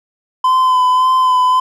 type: tone with vibrato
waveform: triangle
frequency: 1019 Hz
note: C6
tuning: 46 cents flat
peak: -7 dBFS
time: 0.44-1.6 s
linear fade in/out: 5 ms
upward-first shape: sine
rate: 1.8 Hz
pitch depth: 22 cents each way
effects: none